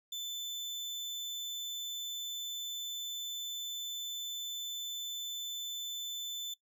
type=tone; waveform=35% pulse; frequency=3520 Hz; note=A7; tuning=in tune; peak=-35 dBFS; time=0.12-6.54 s; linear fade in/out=5 ms; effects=noise-tail reverb RT60 0.1 s tail -19 dB re dry